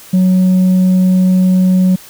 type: tone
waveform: sine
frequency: 185 Hz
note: F#3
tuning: in tune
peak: -4 dBFS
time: 0.13-1.96 s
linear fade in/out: 10 ms
effects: tanh soft clip ceiling -6 dBFS + white hiss -37 dBFS RMS until 2.09 s